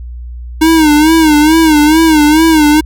square tone with vibrato, 311.1 Hz, D#4, in tune, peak -5 dBFS, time 0.61-2.81 s, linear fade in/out 10 ms, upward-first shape sine, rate 2.3 Hz, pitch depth 89 cents each way, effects added 60 Hz sine -22 dBFS peak until 2.85 s

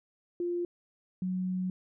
sine tone pair in turn, 349.2 / 184.4 Hz, F4 / F#3, 0 / -6 cents, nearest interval major seventh, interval 1106 cents, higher first, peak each -29 / -29 dBFS, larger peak neither, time 0.4-0.65 / 1.22-1.7 s, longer second, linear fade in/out 2 ms, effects none

